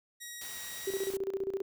10% pulse tone with pitch glide, 1902 to 1921.9 Hz, A#6 to B6, +34 to -48 cents, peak -33 dBFS, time 0.2-1.1 s, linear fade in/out 20 ms, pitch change +18 cents, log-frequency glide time 0.82-0.9 s
white noise, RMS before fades -45 dBFS, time 0.41-1.17 s, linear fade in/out 5 ms
sine tone with tremolo, 388.3 Hz, G4, 16 cents flat, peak -29 dBFS, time 0.87-1.62 s, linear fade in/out 5 ms, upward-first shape square, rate 15 Hz, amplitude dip 75%
effects none

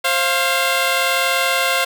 10% pulse tone pair together, 531 / 694.4 Hz, C5 / F5, +25 / -10 cents, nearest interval perfect fourth, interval 465 cents, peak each -10 dBFS, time 0.04-1.85 s, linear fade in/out 10 ms, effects none

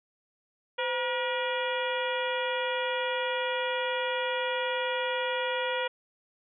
harmonic tone with a mistuned harmonic, 479.3 Hz, A#4, 48 cents sharp, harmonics 1 / 2 / 3 / 4 / 5 / 6 / 7, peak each -31 / -34 / -36 / -37 / -38 / -39 / -39 dBFS, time 0.78-5.88 s, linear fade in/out 10 ms, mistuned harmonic 1, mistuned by +110 cents, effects none

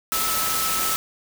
sine tone in noise, 1305 Hz, E6, 18 cents flat, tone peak -27 dBFS, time 0.12-0.96 s, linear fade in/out 0 ms, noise white, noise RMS -24 dBFS, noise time 0.12-0.96 s, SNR -6 dB, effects none

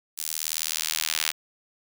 sawtooth tone with high-pass filter sweep, 79 Hz, D#2, 27 cents sharp, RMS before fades -29 dBFS, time 0.17-1.32 s, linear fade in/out 20 ms, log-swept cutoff 7400 to 2600 Hz, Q 0.77, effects none

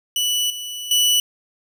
sawtooth tone with level steps, 2960 Hz, F#7, in tune, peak -15 / -25 / -11 dBFS, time 0.16-1.2 s, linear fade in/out 2 ms, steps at 0.5 / 0.91 s, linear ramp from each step 2 ms, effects none

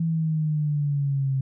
sine exponential sweep, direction down, 165.6 to 132.9 Hz, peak -21 dBFS, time 0-1.41 s, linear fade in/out 5 ms, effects none

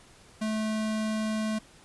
square tone, 217.1 Hz, A3, 23 cents flat, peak -28 dBFS, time 0.41-1.59 s, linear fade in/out 10 ms, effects pink hiss -55 dBFS RMS until 1.84 s + resampled to 24000 Hz

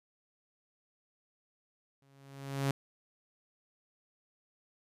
sawtooth tone with exponential growth, 137.6 Hz, C#3, 12 cents flat, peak -23 dBFS, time 2.02-2.71 s, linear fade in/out 2 ms, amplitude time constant 150 ms, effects resampled to 32000 Hz

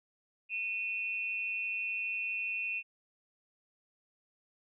sine tone pair together, 2489 / 2694 Hz, D#7 / E7, 0 / +37 cents, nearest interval minor second, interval 137 cents, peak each -35 / -36 dBFS, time 0.49-2.83 s, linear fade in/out 50 ms, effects none

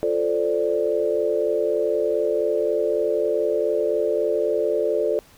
sine chord, D minor seventh, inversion first, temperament equal, 349.2 / 440 / 523.3 / 587.3 Hz, F4 / A4 / C5 / D5, 0 / 0 / 0 / 0 cents, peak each -27 / -22 / -27 / -24 dBFS, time 0.03-5.19 s, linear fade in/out 0 ms, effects pink hiss -52 dBFS RMS until 5.37 s

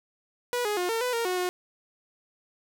sawtooth tone with pitch steps, 488.3 / 417.4 / 358 / 454.4 / 498.1 / 463.9 / 365.1 / 361.2 Hz, B4 / G#4 / F4 / A#4 / B4 / A#4 / F#4 / F#4, -20 / +9 / +43 / -44 / +15 / -8 / -23 / -42 cents, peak -22 dBFS, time 0.53-1.49 s, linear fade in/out 0 ms, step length 120 ms, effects none

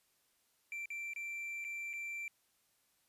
triangle tone with dropouts, 2349 Hz, D7, in tune, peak -38 dBFS, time 0.72-2.28 s, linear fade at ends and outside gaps 1 ms, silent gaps 0.857-0.903 / 1.135-1.161 / 1.643-1.648 / 1.932-1.936 s, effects white hiss -75 dBFS RMS until 3.08 s + resampled to 32000 Hz

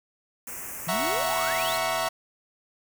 white band-stop noise, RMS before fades -37 dBFS, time 0.47-1.78 s, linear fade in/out 2 ms, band 2600 to 6000 Hz, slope 48 dB/octave
sine exponential sweep, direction up, 155.5 to 4400 Hz, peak -32 dBFS, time 0.87-1.76 s, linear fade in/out 2 ms
sawtooth chord, F# dominant seventh, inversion third, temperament equal, 659.3 / 740 / 932.3 / 1108.7 Hz, E5 / F#5 / A#5 / C#6, 0 / 0 / 0 / 0 cents, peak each -24 / -28 / -29 / -28 dBFS, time 0.88-2.09 s, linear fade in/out 10 ms
click train, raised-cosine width 1 ms, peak -30 dBFS, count 143, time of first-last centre 0.93-2.075 s, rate 124 Hz
effects none

